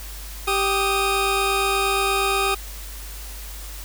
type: tone pair together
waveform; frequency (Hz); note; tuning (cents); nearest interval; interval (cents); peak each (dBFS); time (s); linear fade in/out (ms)
20% pulse; 392 / 1244.5; G4 / D#6; 0 / 0; octave + minor sixth; 2000; -17; 0.47-2.55; 10
effects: added 50 Hz sine -34 dBFS peak until 3.84 s + white hiss -39 dBFS RMS until 3.84 s